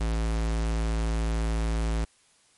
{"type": "tone", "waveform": "square", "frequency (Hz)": 55.4, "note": "A1", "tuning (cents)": 13, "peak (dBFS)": -25, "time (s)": [0, 2.05], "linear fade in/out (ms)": 10, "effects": ["white hiss -62 dBFS RMS until 2.57 s", "MP3 48 kbps"]}